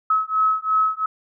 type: beating tone pair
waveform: sine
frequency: 1285 / 1287.9 Hz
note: E6 / E6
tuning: -45 / -41 cents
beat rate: 2.9 Hz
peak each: -20 / -20 dBFS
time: 0.1-1.06 s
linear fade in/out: 5 ms
effects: none